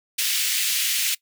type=high-pass noise; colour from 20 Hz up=pink; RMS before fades=-23 dBFS; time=0.18-1.15 s; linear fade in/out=10 ms; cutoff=2300 Hz; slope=24 dB/octave; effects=noise-tail reverb RT60 0.1 s tail -21 dB re dry